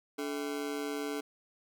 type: ring-modulated tone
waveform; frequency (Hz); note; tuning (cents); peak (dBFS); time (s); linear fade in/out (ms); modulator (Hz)
40% pulse; 361; F#4; -43; -30; 0.18-1.21; 10; 72.2
effects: none